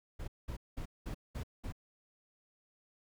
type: noise bursts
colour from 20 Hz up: brown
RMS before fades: -40 dBFS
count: 6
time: 0.19-1.724 s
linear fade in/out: 10 ms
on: 89 ms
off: 200 ms
effects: none